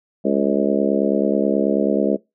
harmonic tone with a mistuned harmonic, 69.3 Hz, C#2, in tune, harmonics 3 / 4 / 5 / 6 / 7 / 8 / 9, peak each -21 / -22 / -23 / -24 / -24 / -25 / -26 dBFS, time 0.24-2.17 s, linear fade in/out 20 ms, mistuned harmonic 9, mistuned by +25 cents, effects noise-tail reverb RT60 0.2 s tail -21 dB re dry

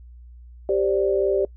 sine chord, G suspended fourth, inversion none, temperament equal, 392 / 523.3 / 587.3 Hz, G4 / C5 / D5, 0 / 0 / 0 cents, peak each -20 / -26 / -23 dBFS, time 0.69-1.45 s, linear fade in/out 2 ms, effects noise-tail reverb RT60 0.1 s tail -23 dB re dry + added 60 Hz sine -41 dBFS peak until 1.56 s

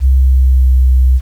sine tone with pitch glide, 65.8 to 64.04 Hz, C2 to C2, +10 to -37 cents, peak -5 dBFS, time 0-1.21 s, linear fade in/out 50 ms, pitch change -47 cents, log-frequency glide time 0.1-0.75 s, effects 7-bit

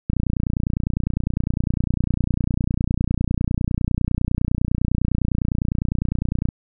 click train, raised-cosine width 5 ms, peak -8 dBFS, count 192, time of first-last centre 0.1-6.488 s, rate 29.9 Hz, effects none

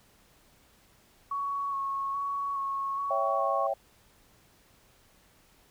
sine tone with vibrato, 1108.7 Hz, C#6, in tune, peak -29 dBFS, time 1.31-3.67 s, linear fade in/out 5 ms, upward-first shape square, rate 1.2 Hz, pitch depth 16 cents each way
sine chord, C# diminished, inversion none, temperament equal, 554.4 / 659.3 / 784 Hz, C#5 / E5 / G5, 0 / 0 / 0 cents, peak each -31 dBFS, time 3.1-3.74 s, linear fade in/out 10 ms
effects pink hiss -62 dBFS RMS until 5.7 s

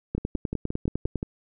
two click trains, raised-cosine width 3 ms, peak -14 / -16 dBFS, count 11 / 7, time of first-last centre 0.15-1.157 / 0.18-1.229 s, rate 9.93 / 5.72 Hz, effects none

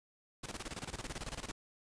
pink noise with tremolo, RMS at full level -41 dBFS, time 0.43-1.52 s, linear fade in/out 10 ms, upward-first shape square, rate 18 Hz, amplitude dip 80%, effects resampled to 22050 Hz

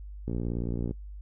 click train, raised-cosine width 3 ms, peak -19 dBFS, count 38, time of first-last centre 0.28-0.91 s, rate 58.7 Hz, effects noise-tail reverb RT60 0.1 s tail -22 dB re dry + added 50 Hz sine -39 dBFS peak until 1.21 s

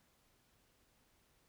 silence, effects pink hiss -73 dBFS RMS until 1.48 s

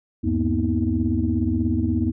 sine tone cluster, 77.7 / 99.4 / 234 / 250.7 / 318.2 Hz, D#2 / G2 / A#3 / B3 / D#4, -2 / +25 / +7 / +26 / +39 cents, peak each -25 dBFS, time 0.23-2.12 s, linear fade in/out 20 ms, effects tanh soft clip ceiling -8 dBFS

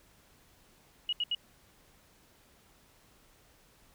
sine tone bursts, 2900 Hz, F#7, 35 cents flat, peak -28 dBFS, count 3, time 1.09-1.349 s, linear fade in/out 2 ms, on 37 ms, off 74 ms, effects pink hiss -63 dBFS RMS until 3.94 s

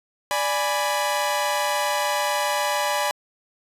sawtooth chord, G# diminished, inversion second, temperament equal, 587.3 / 830.6 / 987.8 Hz, D5 / G#5 / B5, 0 / 0 / 0 cents, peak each -22 dBFS, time 0.31-3.11 s, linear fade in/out 0 ms, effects resampled to 32000 Hz

